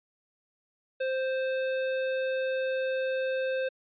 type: tone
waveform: square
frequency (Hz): 523.3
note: C5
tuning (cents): 0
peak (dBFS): -28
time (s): 1-3.69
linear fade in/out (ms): 10
effects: resampled to 8000 Hz